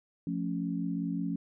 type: chord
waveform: sine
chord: F augmented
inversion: none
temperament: equal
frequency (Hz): 174.61 / 220 / 277.2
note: F3 / A3 / C#4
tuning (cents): 0 / 0 / 0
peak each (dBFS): -33 / -37 / -34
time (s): 0.27-1.36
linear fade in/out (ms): 2
effects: none